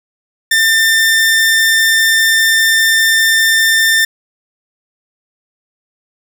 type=tone; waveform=sawtooth; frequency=1795 Hz; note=A6; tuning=34 cents sharp; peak=-5 dBFS; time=0.51-4.05 s; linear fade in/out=5 ms; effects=7-bit